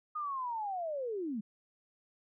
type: linear sweep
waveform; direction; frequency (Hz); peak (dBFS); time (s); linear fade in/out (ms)
sine; down; 1244.5 to 196.7; -34; 0.15-1.41; 10
effects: none